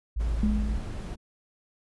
sine tone, 55 Hz, A1, in tune, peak -25 dBFS, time 0.16-0.78 s, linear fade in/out 10 ms
brown noise, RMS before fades -35 dBFS, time 0.19-1.16 s, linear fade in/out 20 ms
sine tone with exponential decay, 211 Hz, G#3, 28 cents sharp, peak -21 dBFS, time 0.43-1.17 s, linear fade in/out 2 ms, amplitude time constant 160 ms
effects resampled to 24000 Hz

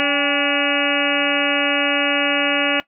harmonic tone with a mistuned harmonic, 286.4 Hz, D4, 43 cents flat, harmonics 1 / 2 / 3 / 4 / 5 / 6 / 7 / 8 / 9 / 10, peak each -23 / -23 / -29 / -28 / -25 / -24 / -28 / -25 / -25 / -23 dBFS, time 0-2.8 s, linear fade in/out 0 ms, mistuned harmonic 3, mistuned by -92 cents, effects noise-tail reverb RT60 0.1 s tail -18 dB re dry

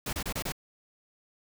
pink noise bursts, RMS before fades -33 dBFS, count 5, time 0.06-0.522 s, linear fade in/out 5 ms, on 70 ms, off 28 ms, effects none

